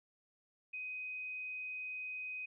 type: tone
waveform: sine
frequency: 2509 Hz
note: D#7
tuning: 14 cents sharp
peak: -40 dBFS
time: 0.73-2.46 s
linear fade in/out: 10 ms
effects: none